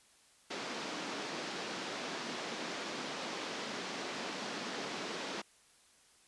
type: band-pass noise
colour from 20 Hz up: pink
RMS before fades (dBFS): -41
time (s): 0.5-5.42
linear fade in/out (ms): 10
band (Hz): 210 to 5900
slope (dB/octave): 24
effects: white hiss -65 dBFS RMS until 6.27 s + resampled to 24000 Hz